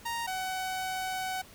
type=tone pair in turn; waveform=sawtooth; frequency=932 / 750.9 Hz; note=A#5 / F#5; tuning=-1 / +25 cents; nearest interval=major third; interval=374 cents; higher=first; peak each=-28 dBFS; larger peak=neither; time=0.05-0.27 / 0.27-1.42 s; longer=second; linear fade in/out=10 ms; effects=pink hiss -53 dBFS RMS until 1.54 s